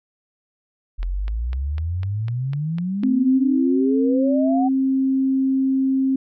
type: exponential sweep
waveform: sine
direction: up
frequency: 41.2 to 770 Hz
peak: -21 dBFS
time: 0.98-4.69 s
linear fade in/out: 20 ms
type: click train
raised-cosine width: 0.3 ms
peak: -21 dBFS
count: 9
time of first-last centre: 1.03-3.035 s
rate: 3.99 Hz
type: tone with pitch glide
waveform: sine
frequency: 261.6 to 266.2 Hz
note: C4 to C4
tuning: 0 to +30 cents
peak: -16 dBFS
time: 3.03-6.16 s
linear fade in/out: 5 ms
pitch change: +30 cents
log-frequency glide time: 3.4-3.76 s
effects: none